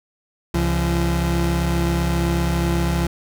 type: tone pair together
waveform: 30% pulse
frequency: 67.8 / 170.66 Hz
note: C#2 / F3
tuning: -38 / -40 cents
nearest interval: octave + major third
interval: 1598 cents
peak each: -18 dBFS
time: 0.54-3.07 s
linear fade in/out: 5 ms
effects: none